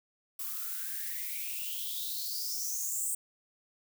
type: noise with high-pass filter sweep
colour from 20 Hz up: violet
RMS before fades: -36 dBFS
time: 0.39-3.15 s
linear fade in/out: 5 ms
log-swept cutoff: 1100 to 8400 Hz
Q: 8.9
effects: none